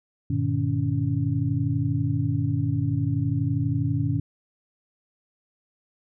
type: tone cluster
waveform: sine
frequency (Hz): 98.6 / 119.1 / 151.2 / 281.6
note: G2 / A#2 / D#3 / C#4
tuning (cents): +11 / +38 / -49 / +27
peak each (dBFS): -28 / -25 / -27 / -29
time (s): 0.3-4.2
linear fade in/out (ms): 5
effects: none